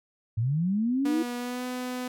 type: linear sweep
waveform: sine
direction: up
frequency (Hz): 103.8 to 329.6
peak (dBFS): -23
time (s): 0.37-1.23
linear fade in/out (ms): 10
type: tone with pitch glide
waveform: sawtooth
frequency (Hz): 243 to 250.8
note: B3 to B3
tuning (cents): -28 to +27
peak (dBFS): -27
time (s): 1.05-2.08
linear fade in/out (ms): 5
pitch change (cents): +55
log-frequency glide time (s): 1.37-1.65
effects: none